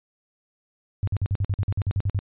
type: tone bursts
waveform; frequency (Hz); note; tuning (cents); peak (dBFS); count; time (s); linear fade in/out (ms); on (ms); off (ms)
sine; 98.7; G2; +12; -20; 13; 1.03-2.19; 0; 44; 49
effects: resampled to 8000 Hz